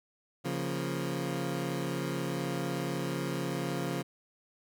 20% pulse chord, Bb minor, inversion first, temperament equal, 138.59 / 174.61 / 233.1 Hz, Db3 / F3 / Bb3, 0 / 0 / 0 cents, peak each -30 / -30 / -36 dBFS, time 0.44-4.03 s, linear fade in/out 20 ms, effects none

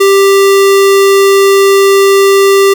square tone, 393.5 Hz, G4, 7 cents sharp, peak -4 dBFS, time 0-2.74 s, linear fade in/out 10 ms, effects none

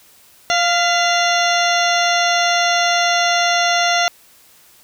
harmonic tone with a mistuned harmonic, 697 Hz, F5, 4 cents flat, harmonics 1 / 2 / 3 / 4 / 5 / 6 / 8 / 9, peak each -17 / -20 / -22 / -23 / -24 / -25 / -26 / -27 dBFS, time 0.5-4.08 s, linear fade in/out 0 ms, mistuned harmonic 3, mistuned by -56 cents, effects white hiss -49 dBFS RMS until 4.83 s

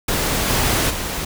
pink noise with level steps, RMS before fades -20 / -18 / -25 dBFS, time 0.08-1.25 s, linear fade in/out 5 ms, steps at 0.48 / 0.89 s, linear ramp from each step 20 ms, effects none

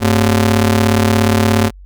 sawtooth ring-modulated tone, 160 Hz, D#3, 49 cents sharp, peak -3 dBFS, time 0-1.71 s, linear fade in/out 50 ms, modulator 61.5 Hz, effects added 47 Hz sine -34 dBFS peak until 1.85 s

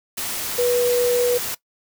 sine tone in noise, 487.6 Hz, B4, 22 cents flat, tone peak -16 dBFS, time 0.58-1.38 s, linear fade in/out 10 ms, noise white, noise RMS -27 dBFS, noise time 0.17-1.55 s, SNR +8 dB, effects noise-tail reverb RT60 0.1 s tail -19 dB re dry

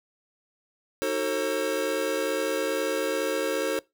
square chord, D# diminished seventh, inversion none, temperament just, 311.1 / 373.4 / 448 / 537.6 Hz, D#4 / F#4 / A4 / C5, 0 / +16 / +31 / +47 cents, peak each -34 / -34 / -30 / -29 dBFS, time 1.02-3.79 s, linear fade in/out 0 ms, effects noise-tail reverb RT60 0.2 s tail -22 dB re dry

